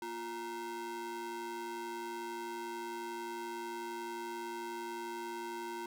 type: ring-modulated tone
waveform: square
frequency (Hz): 293.7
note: D4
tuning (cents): 0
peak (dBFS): -37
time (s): 0.02-5.86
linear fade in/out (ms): 2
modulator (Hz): 643
effects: none